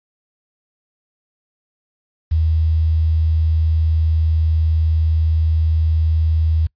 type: tone with quantisation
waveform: sine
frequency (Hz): 79.8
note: D#2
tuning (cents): +44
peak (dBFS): -13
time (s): 2.31-6.67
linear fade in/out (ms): 10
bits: 7
effects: noise-tail reverb RT60 0.1 s tail -25 dB re dry + resampled to 11025 Hz